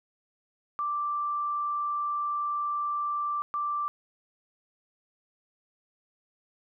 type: tone bursts at uneven times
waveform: sine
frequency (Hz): 1174.7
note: D6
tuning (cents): 0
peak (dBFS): -27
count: 2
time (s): 0.79-3.42 / 3.54-3.88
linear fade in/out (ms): 0
effects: none